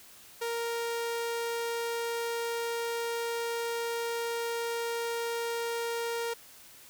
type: tone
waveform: sawtooth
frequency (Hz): 466.2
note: A#4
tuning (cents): 0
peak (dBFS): -27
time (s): 0.41-6.34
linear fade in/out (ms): 10
effects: white hiss -53 dBFS RMS until 6.89 s